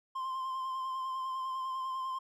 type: tone with vibrato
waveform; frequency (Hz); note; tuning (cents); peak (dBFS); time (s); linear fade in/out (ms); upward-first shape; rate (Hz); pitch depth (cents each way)
triangle; 1046.5; C6; 0; -32; 0.15-2.19; 10; sine; 10; 25
effects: none